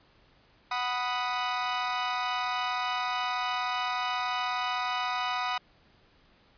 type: chord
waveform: sawtooth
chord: B major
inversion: second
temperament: equal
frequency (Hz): 740 / 987.8 / 1244.5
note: F#5 / B5 / D#6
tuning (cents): 0 / 0 / 0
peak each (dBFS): -29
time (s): 0.71-5.58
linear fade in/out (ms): 5
effects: pink hiss -62 dBFS RMS until 6.57 s + resampled to 11025 Hz